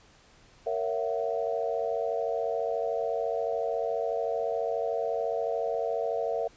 sine chord, F# dominant seventh, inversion first, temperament just, 462.5 / 555 / 666 / 740 Hz, A#4 / C#5 / E5 / F#5, -14 / +2 / +18 / 0 cents, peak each -31 / -34 / -31 / -36 dBFS, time 0.66-6.48 s, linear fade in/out 10 ms, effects pink hiss -58 dBFS RMS until 6.56 s + resampled to 16000 Hz

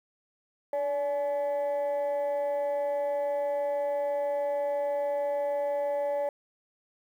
sine tone pair together, 574 / 848.2 Hz, D5 / G#5, -40 / +36 cents, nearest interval perfect fifth, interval 676 cents, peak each -25 / -33 dBFS, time 0.73-6.29 s, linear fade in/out 2 ms, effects tanh soft clip ceiling -24 dBFS + 10-bit

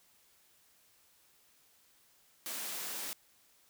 white high-pass noise, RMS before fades -40 dBFS, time 2.46-3.13 s, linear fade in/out 0 ms, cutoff 170 Hz, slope 96 dB/octave, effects white hiss -67 dBFS RMS until 3.69 s

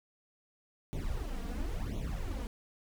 brown noise with flanger, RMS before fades -36 dBFS, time 0.93-2.47 s, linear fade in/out 0 ms, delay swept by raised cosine 0.3 to 4.3 ms, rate 0.96 Hz, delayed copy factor +0.95, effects none

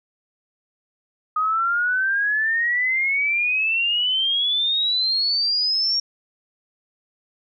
sine exponential sweep, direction up, 1242 to 5588 Hz, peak -18 dBFS, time 1.36-6 s, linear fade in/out 5 ms, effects none

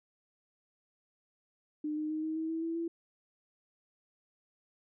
sine tone with pitch steps, 302.3 / 306.7 / 311.2 / 315.7 / 320.3 / 324.9 / 329.7 / 334.5 Hz, D#4 / D#4 / D#4 / D#4 / E4 / E4 / E4 / E4, -50 / -25 / 0 / +25 / -50 / -25 / 0 / +25 cents, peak -32 dBFS, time 1.84-2.88 s, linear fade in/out 5 ms, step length 130 ms, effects none

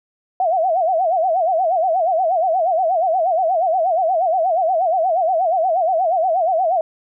sine tone with vibrato, 698.5 Hz, F5, in tune, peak -14 dBFS, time 0.4-6.81 s, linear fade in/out 2 ms, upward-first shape sine, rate 8.4 Hz, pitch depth 170 cents each way, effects none

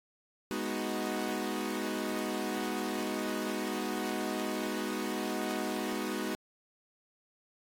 sawtooth chord, G# minor seventh, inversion none, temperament equal, 207.7 / 246.9 / 311.1 / 370 Hz, G#3 / B3 / D#4 / F#4, 0 / 0 / 0 / 0 cents, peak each -34 dBFS, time 0.51-6.35 s, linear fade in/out 0 ms, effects AAC 64 kbps

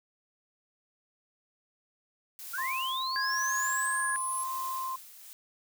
blue noise with tremolo, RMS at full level -41 dBFS, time 2.39-5.33 s, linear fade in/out 0 ms, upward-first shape sine, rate 1 Hz, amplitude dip 70%
sine linear sweep, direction up, 1360 to 11140 Hz, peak -33 dBFS, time 2.53-4.44 s, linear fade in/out 10 ms
sine tone, 1046.5 Hz, C6, in tune, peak -32 dBFS, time 2.58-4.96 s, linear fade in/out 5 ms
sine tone with pitch glide, 1656 to 1674.3 Hz, G#6 to G#6, -5 to +14 cents, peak -30 dBFS, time 3.16-4.16 s, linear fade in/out 0 ms, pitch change +19 cents, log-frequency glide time 3.27-3.37 s
effects none

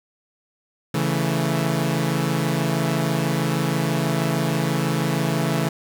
sawtooth chord, A major, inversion first, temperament equal, 138.59 / 164.81 / 220 Hz, C#3 / E3 / A3, 0 / 0 / 0 cents, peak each -20 / -19 / -23 dBFS, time 0.94-5.69 s, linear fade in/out 5 ms, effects 8-bit

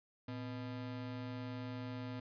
square ring-modulated tone, 185.8 Hz, F#3, 7 cents sharp, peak -39 dBFS, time 0.28-2.2 s, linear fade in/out 5 ms, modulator 71 Hz, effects resampled to 11025 Hz

